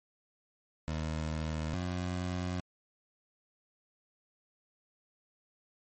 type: tone pair in turn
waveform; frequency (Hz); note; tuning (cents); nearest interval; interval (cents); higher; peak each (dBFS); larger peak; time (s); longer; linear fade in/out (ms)
20% pulse; 78.6 / 90.02; D#2 / F#2; +18 / -47; major second; 235; second; -28; neither; 0.88-1.74 / 1.74-2.6; neither; 0
effects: MP3 32 kbps